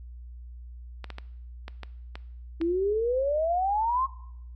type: clicks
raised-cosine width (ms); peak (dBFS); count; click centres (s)
0.3; -22; 7; 1.043 / 1.103 / 1.184 / 1.681 / 1.833 / 2.155 / 2.614
type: exponential sweep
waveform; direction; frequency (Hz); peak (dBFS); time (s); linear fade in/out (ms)
sine; up; 322.5 to 1086; -23; 2.6-4.07; 20
effects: noise-tail reverb RT60 0.8 s tail -19 dB re dry + added 60 Hz sine -40 dBFS peak until 4.55 s